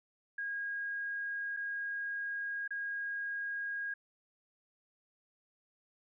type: tone with dropouts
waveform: sine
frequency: 1634 Hz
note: G#6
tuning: 29 cents flat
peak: -35 dBFS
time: 0.38-3.94 s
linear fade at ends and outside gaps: 5 ms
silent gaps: 1.566-1.57 / 2.678-2.706 s
effects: none